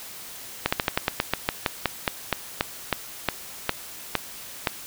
slowing click train, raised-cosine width 0.3 ms, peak -4 dBFS, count 19, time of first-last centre 0.66-4.672 s, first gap 65 ms, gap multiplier 1.13, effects white hiss -40 dBFS RMS until 4.86 s

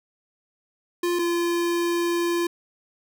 square tone pair in turn, 349.2 / 343.8 Hz, F4 / F4, 0 / -27 cents, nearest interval unison, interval 27 cents, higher first, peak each -22 dBFS, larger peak neither, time 1.03-1.19 / 1.19-2.47 s, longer second, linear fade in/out 5 ms, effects none

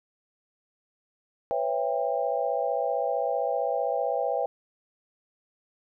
sine chord, C# half-diminished seventh, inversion third, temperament just, 498.9 / 554.4 / 665.2 / 798.3 Hz, B4 / C#5 / E5 / G5, +17 / 0 / +16 / +31 cents, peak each -30 dBFS, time 1.51-4.46 s, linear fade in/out 0 ms, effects none

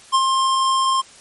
square tone with ADSR envelope, 1060 Hz, C6, 22 cents sharp, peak -12 dBFS, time 0.12-1.02 s, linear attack 28 ms, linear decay 46 ms, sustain -4 dB, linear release 20 ms, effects white hiss -45 dBFS RMS until 1.2 s + MP3 48 kbps

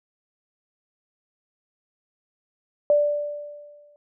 sine tone with exponential decay, 587 Hz, D5, 1 cent flat, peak -13 dBFS, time 2.9-3.96 s, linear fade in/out 1 ms, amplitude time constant 230 ms, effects none

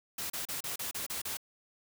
white noise bursts, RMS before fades -37 dBFS, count 8, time 0.18-1.371 s, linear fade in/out 5 ms, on 120 ms, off 33 ms, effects none

